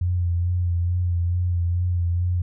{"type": "tone with vibrato", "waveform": "sine", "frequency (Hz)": 87.8, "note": "F2", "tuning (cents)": 10, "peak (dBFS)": -19, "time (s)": [0.01, 2.42], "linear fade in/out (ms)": 5, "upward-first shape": "sine", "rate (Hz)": 2.3, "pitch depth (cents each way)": 34, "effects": []}